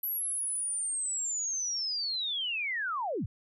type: linear sweep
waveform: sine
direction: down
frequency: 11840 to 64 Hz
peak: -30 dBFS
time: 0.03-3.26 s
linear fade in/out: 5 ms
effects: none